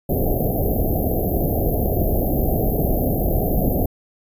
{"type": "band-stop noise", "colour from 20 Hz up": "pink", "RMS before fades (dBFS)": -19, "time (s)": [0.09, 3.86], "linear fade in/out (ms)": 5, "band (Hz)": [750, 12000], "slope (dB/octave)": 96, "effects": ["resampled to 32000 Hz"]}